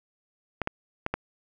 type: clicks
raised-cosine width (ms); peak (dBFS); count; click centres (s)
0.5; -12; 4; 0.617 / 0.674 / 1.064 / 1.14
effects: none